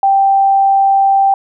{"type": "tone", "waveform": "sine", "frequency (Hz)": 784, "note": "G5", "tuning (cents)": 0, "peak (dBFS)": -7, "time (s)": [0.03, 1.34], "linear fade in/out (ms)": 2, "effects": []}